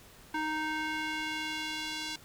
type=tone with band-pass filter sweep; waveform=square; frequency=310.7 Hz; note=D#4; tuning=2 cents flat; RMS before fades=-35 dBFS; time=0.34-2.16 s; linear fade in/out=5 ms; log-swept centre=1300 to 4200 Hz; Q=1.2; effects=pink hiss -55 dBFS RMS until 2.24 s